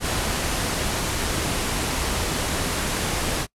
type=low-pass noise; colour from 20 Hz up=pink; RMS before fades=-25 dBFS; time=0-3.47 s; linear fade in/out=50 ms; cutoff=12000 Hz; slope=48 dB/octave; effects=noise-tail reverb RT60 0.1 s tail -24 dB re dry